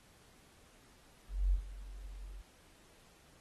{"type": "tone with ADSR envelope", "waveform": "sine", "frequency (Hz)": 46.25, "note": "F#1", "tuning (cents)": 0, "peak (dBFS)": -25, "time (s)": [1.28, 2.42], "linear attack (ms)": 240, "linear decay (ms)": 92, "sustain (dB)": -19, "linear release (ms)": 15, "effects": ["pink hiss -64 dBFS RMS until 3.4 s", "AAC 32 kbps"]}